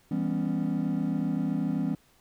triangle chord, C# half-diminished seventh, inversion first, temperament just, 166.31 / 199.57 / 249.5 / 277.2 Hz, E3 / G3 / B3 / C#4, +16 / +31 / +18 / 0 cents, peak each -29 dBFS, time 0.11-1.95 s, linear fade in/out 5 ms, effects tanh soft clip ceiling -16 dBFS + pink hiss -63 dBFS RMS until 2.2 s

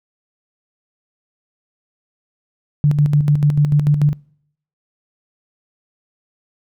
sine tone with tremolo, 146.83 Hz, D3, in tune, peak -9 dBFS, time 2.84-4.13 s, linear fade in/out 0 ms, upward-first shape square, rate 6.8 Hz, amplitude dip 55%, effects noise-tail reverb RT60 0.7 s tail -26 dB re dry

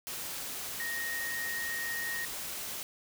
sine tone in noise, 1864.7 Hz, A#6, in tune, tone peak -34 dBFS, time 0.8-2.25 s, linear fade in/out 0 ms, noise white, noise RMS -39 dBFS, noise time 0.07-2.83 s, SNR +2 dB, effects none

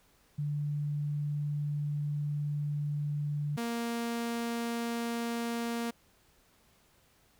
sine / sawtooth tone pair in turn, 146.83 / 233.8 Hz, D3 / A#3, 0 / +5 cents, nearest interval minor sixth, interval 805 cents, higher second, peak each -30 / -28 dBFS, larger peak second, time 0.38-3.57 / 3.57-5.91 s, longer first, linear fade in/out 10 ms, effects pink hiss -66 dBFS RMS until 7.39 s

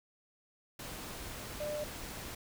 sine tone in noise, 597 Hz, D5, 28 cents sharp, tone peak -35 dBFS, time 1.6-1.84 s, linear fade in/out 5 ms, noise pink, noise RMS -44 dBFS, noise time 0.79-2.35 s, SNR +6 dB, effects none

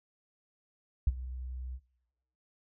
sine tone with ADSR envelope, 63.3 Hz, B1, 43 cents sharp, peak -18 dBFS, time 1.07-1.8 s, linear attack 4 ms, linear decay 32 ms, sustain -19 dB, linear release 57 ms, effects noise-tail reverb RT60 1.0 s tail -21 dB re dry + tanh soft clip ceiling -17 dBFS

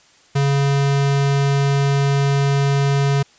square tone, 139.7 Hz, C#3, 14 cents sharp, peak -15 dBFS, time 0.35-3.23 s, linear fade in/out 10 ms, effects white hiss -52 dBFS RMS until 3.38 s + resampled to 16000 Hz

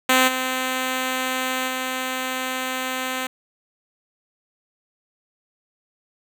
5% pulse tone with level steps, 258.1 Hz, C4, 23 cents flat, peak -3 / -11 / -13 dBFS, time 0.09-3.27 s, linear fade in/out 5 ms, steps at 0.27 / 1.67 s, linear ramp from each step 20 ms, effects none

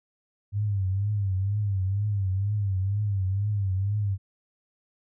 sine tone with vibrato, 99.3 Hz, G2, 23 cents sharp, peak -23 dBFS, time 0.52-4.18 s, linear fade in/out 50 ms, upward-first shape triangle, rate 2.1 Hz, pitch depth 120 cents each way, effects none

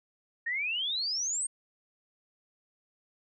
sine exponential sweep, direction up, 1814 to 8660 Hz, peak -29 dBFS, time 0.46-1.47 s, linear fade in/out 10 ms, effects none

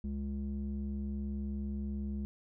square tone with low-pass filter, 69.3 Hz, C#2, in tune, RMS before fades -37 dBFS, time 0.04-2.25 s, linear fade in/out 0 ms, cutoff 240 Hz, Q 4.3, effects none

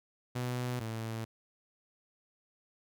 sawtooth tone pair in turn, 124 / 112.36 Hz, B2 / A2, +7 / +37 cents, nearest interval major second, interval 170 cents, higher first, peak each -29 / -32 dBFS, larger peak first, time 0.35-0.8 / 0.8-1.25 s, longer neither, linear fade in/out 10 ms, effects none

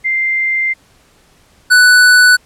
sine / square tone pair in turn, 2091 / 1487.1 Hz, C7 / F#6, -2 / +8 cents, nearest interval tritone, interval 590 cents, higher first, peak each -12 / -5 dBFS, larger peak second, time 0.04-0.74 / 1.7-2.37 s, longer first, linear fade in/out 20 ms, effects pink hiss -50 dBFS RMS until 2.45 s + low-pass 11000 Hz 12 dB/octave

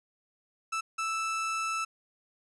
30% pulse tone bursts at uneven times, 1318.5 Hz, E6, in tune, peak -27 dBFS, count 2, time 0.72-0.81 / 0.98-1.85 s, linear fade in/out 10 ms, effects resampled to 24000 Hz

